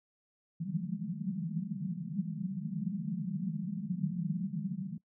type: band-pass noise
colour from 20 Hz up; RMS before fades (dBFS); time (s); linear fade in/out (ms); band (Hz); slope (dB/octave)
white; -36; 0.6-4.98; 5; 150 to 210; 96
effects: noise-tail reverb RT60 0.1 s tail -21 dB re dry